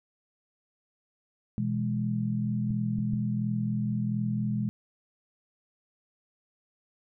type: chord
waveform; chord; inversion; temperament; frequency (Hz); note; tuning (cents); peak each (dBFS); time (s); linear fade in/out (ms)
sine; E major; second; equal; 123.47 / 164.81 / 207.7; B2 / E3 / G#3; 0 / 0 / 0; -30 / -35 / -29; 1.58-4.69; 0
type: clicks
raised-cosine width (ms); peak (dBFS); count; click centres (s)
5; -25; 3; 2.707 / 2.987 / 3.136
effects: none